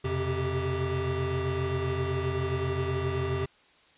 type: tone cluster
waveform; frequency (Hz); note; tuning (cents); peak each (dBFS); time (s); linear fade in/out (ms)
square; 88.1 / 126.7 / 134.3 / 391.7; F2 / B2 / C3 / G4; +16 / +45 / +46 / -1; -33 / -37 / -34 / -32; 0.04-3.46; 10
effects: white hiss -60 dBFS RMS until 3.97 s + resampled to 8000 Hz